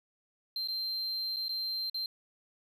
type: tone with dropouts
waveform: triangle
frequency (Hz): 4140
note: C8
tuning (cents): -19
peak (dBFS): -31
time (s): 0.56-2.06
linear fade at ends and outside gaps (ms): 2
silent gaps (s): 0.675-0.684 / 1.362-1.367 / 1.483-1.492 / 1.898-1.944
effects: none